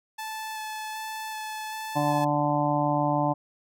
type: tone with vibrato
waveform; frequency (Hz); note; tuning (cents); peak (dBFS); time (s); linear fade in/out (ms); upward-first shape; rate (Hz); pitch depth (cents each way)
sawtooth; 870; A5; -20; -29; 0.18-2.25; 10; square; 1.3; 9
type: harmonic tone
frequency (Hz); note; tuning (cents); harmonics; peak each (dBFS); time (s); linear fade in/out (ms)
146.83; D3; 0; 1 / 2 / 4 / 5 / 6 / 7; -29 / -28 / -29 / -29 / -28 / -32; 1.95-3.34; 20
effects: none